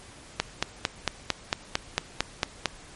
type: click train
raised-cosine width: 0.2 ms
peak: -5 dBFS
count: 11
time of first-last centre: 0.4-2.657 s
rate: 4.43 Hz
effects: pink hiss -48 dBFS RMS until 2.95 s + MP3 48 kbps